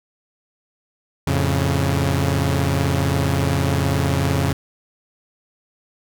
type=chord; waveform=sawtooth; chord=F augmented; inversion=none; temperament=equal; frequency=87.31 / 110 / 138.59 Hz; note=F2 / A2 / C#3; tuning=0 / 0 / 0 cents; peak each=-17 / -22 / -16 dBFS; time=1.27-4.53 s; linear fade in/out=5 ms; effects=none